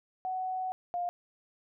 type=tone pair in turn; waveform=sine; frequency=746 / 705.4 Hz; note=F#5 / F5; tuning=+14 / +17 cents; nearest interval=minor second; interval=97 cents; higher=first; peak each=-31 / -30 dBFS; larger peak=second; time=0.25-0.72 / 0.94-1.09 s; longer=first; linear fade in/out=0 ms; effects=none

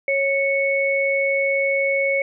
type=tone pair together; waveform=sine; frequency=550 / 2212 Hz; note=C#5 / C#7; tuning=-14 / -4 cents; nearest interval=2 octaves; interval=2410 cents; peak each=-20 dBFS; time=0.08-2.22 s; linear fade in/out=2 ms; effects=none

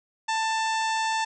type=harmonic tone with a mistuned harmonic; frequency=887 Hz; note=A5; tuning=14 cents sharp; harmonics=1 / 2 / 3 / 4 / 5 / 6 / 7 / 8 / 9; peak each=-25 / -31 / -35 / -37 / -39 / -41 / -42 / -43 / -44 dBFS; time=0.28-1.25 s; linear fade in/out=10 ms; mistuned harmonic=6; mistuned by=+23 cents; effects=none

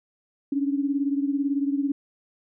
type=beating tone pair; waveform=sine; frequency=277.2 / 295.2 Hz; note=C#4 / D4; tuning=0 / +9 cents; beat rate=18 Hz; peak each=-23 / -28 dBFS; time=0.52-1.92 s; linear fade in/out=5 ms; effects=none

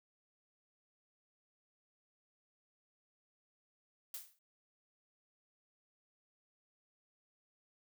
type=noise with exponential decay; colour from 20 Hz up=blue; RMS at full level=-41 dBFS; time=4.14-4.39 s; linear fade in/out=2 ms; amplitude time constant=53 ms; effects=none

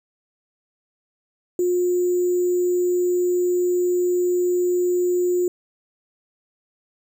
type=tone with sample-and-hold; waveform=sine; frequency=357.2 Hz; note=F4; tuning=39 cents sharp; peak=-17 dBFS; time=1.59-5.48 s; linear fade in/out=2 ms; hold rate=7350 Hz; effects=none

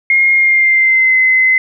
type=tone with pitch glide; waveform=sine; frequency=2139 to 2048 Hz; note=C7 to C7; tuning=+38 to -38 cents; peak=-7 dBFS; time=0.1-1.58 s; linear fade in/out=2 ms; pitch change=-76 cents; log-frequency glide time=0.33-1.17 s; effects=none

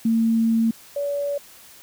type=tone pair in turn; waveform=sine; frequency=226.6 / 571 Hz; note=A#3 / D5; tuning=-49 / -49 cents; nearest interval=octave + major third; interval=1600 cents; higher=second; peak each=-16 / -22 dBFS; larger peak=first; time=0.05-0.71 / 0.96-1.38 s; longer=first; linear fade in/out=5 ms; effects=white hiss -47 dBFS RMS until 1.82 s

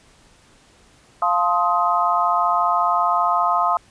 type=chord; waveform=sine; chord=F dominant seventh; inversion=none; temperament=just; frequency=698.5 / 873.1 / 1047.7 / 1257.2 Hz; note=F5 / A5 / C6 / Eb6; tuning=0 / -14 / +2 / +18 cents; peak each=-21 / -24 / -21 / -20 dBFS; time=1.22-3.77 s; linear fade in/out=2 ms; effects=pink hiss -53 dBFS RMS until 3.9 s + resampled to 22050 Hz

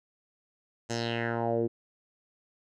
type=tone with low-pass filter sweep; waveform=10% pulse; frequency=116.6 Hz; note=A#2; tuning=1 cent sharp; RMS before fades=-30 dBFS; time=0.89-1.68 s; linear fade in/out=20 ms; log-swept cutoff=7300 to 340 Hz; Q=3.5; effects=none

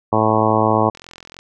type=harmonic tone; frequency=109.4 Hz; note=A2; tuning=9 cents flat; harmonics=1 / 2 / 3 / 4 / 5 / 6 / 7 / 8 / 9 / 10; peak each=-22 / -22 / -22 / -22 / -22 / -22 / -22 / -22 / -22 / -22 dBFS; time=0.12-0.9 s; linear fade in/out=10 ms
type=click train; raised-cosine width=0.2 ms; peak=-20 dBFS; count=20; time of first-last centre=0.95-1.39 s; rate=43.2 Hz
effects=none

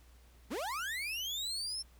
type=linear sweep; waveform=35% pulse; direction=up; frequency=172.1 to 5410 Hz; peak=-34 dBFS; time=0.5-1.83 s; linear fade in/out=20 ms; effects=added 60 Hz sine -58 dBFS peak until 1.99 s + pink hiss -66 dBFS RMS until 1.99 s

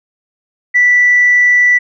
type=tone; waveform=sine; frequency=1968 Hz; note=B6; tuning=7 cents flat; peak=-5 dBFS; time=0.74-1.79 s; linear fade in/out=20 ms; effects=tanh soft clip ceiling -1 dBFS

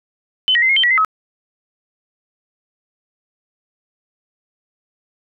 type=tone with pitch steps; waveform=sine; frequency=3039 / 1896 / 2065 / 2151 / 3118 / 1934 / 2060 / 1281 Hz; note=F#7 / A#6 / C7 / C7 / G7 / B6 / C7 / E6; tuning=+46 / +29 / -23 / +47 / -10 / -37 / -28 / -50 cents; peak=-11 dBFS; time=0.48-1.048 s; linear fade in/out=0 ms; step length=71 ms; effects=none

